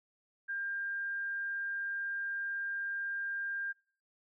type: tone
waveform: sine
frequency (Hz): 1599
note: G6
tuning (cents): +34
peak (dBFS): -34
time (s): 0.48-3.73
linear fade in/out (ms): 20
effects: noise-tail reverb RT60 0.5 s tail -26 dB re dry